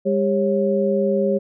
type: tone cluster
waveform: sine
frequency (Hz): 201.7 / 399.5 / 548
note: G3 / G4 / C#5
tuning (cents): +50 / +33 / -20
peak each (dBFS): -21 / -21 / -20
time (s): 0.05-1.39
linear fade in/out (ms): 20
effects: none